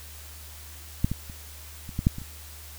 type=clicks; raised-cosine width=5 ms; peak=-9 / -15 / -29 / -25 / -15 / -6 / -22 / -29 dBFS; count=8; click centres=1.045 / 1.116 / 1.298 / 1.892 / 1.991 / 2.069 / 2.184 / 2.217 s; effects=added 75 Hz sine -44 dBFS peak until 2.78 s + white hiss -46 dBFS RMS until 2.78 s